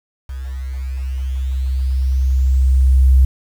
sine tone with level ramp, 65.41 Hz, C2, in tune, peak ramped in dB -24 to -6 dBFS, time 0.29-3.25 s, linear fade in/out 5 ms, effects 7-bit

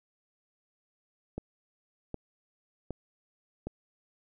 click train, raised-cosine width 2 ms, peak -22 dBFS, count 4, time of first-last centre 1.38-3.67 s, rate 1.31 Hz, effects none

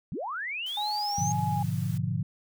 sine linear sweep, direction up, 111.1 to 6540 Hz, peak -31 dBFS, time 0.12-1.32 s, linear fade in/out 0 ms
white high-pass noise, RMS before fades -49 dBFS, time 0.66-1.98 s, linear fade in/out 5 ms, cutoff 580 Hz, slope 96 dB/octave
sine tone with vibrato, 828 Hz, G#5, 5 cents flat, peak -29 dBFS, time 0.77-1.63 s, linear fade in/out 5 ms, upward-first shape sine, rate 1.9 Hz, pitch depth 26 cents each way
sine chord, G# diminished seventh, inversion none, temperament equal, 103.83 / 123.47 / 146.83 / 174.61 Hz, G#2 / B2 / D3 / F3, 0 / 0 / 0 / 0 cents, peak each -32 dBFS, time 1.18-2.23 s, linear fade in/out 5 ms
effects none

